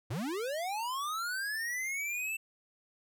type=linear sweep; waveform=square; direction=up; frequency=92.5 to 2680 Hz; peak=-34 dBFS; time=0.1-2.37 s; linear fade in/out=10 ms; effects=none